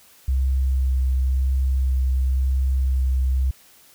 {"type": "tone with vibrato", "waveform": "sine", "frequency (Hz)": 65.41, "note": "C2", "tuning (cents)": 0, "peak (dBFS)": -17, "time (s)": [0.28, 3.51], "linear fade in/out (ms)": 5, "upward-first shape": "sine", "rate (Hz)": 0.96, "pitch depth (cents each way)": 14, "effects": ["white hiss -52 dBFS RMS until 3.94 s"]}